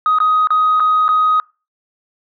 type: tone with dropouts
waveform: sine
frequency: 1254 Hz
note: D#6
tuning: 13 cents sharp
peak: -9 dBFS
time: 0.06-1.4 s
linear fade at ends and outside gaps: 1 ms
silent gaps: 0.186-0.202 / 0.472-0.505 / 0.798-0.803 / 1.081-1.089 s
effects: noise-tail reverb RT60 0.3 s tail -25 dB re dry + tanh soft clip ceiling -7 dBFS